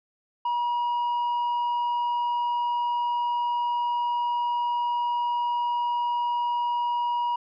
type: tone with tanh clipping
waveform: sine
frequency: 960 Hz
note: B5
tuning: 49 cents flat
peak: -24 dBFS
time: 0.45-7.36 s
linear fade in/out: 5 ms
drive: 3 dB
effects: none